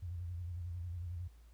sine tone with vibrato, 87.31 Hz, F2, in tune, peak -39 dBFS, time 0.02-1.28 s, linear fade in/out 10 ms, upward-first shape square, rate 11 Hz, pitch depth 62 cents each way, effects added 57 Hz sine -56 dBFS peak until 1.53 s + pink hiss -72 dBFS RMS until 1.53 s

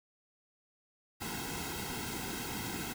pink noise with comb filter, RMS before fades -39 dBFS, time 1.2-2.94 s, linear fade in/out 20 ms, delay 1.7 ms, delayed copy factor -0.85, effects none

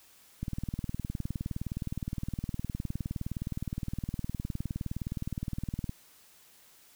click train, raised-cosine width 5 ms, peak -21 dBFS, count 107, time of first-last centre 0.43-5.894 s, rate 19.4 Hz, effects white hiss -59 dBFS RMS until 6.95 s

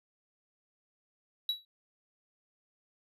triangle tone with exponential decay, 3901 Hz, B7, 22 cents flat, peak -24 dBFS, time 1.49-1.65 s, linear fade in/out 2 ms, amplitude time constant 33 ms, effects resampled to 32000 Hz

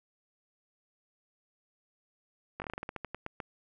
slowing click train, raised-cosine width 0.5 ms, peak -22 dBFS, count 14, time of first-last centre 2.6-3.402 s, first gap 19 ms, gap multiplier 1.18, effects none

